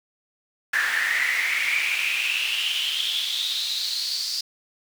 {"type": "noise with high-pass filter sweep", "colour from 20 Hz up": "brown", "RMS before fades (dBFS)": -25, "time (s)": [0.73, 4.41], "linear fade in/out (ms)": 5, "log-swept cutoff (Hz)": [1700, 4800], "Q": 8.3, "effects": []}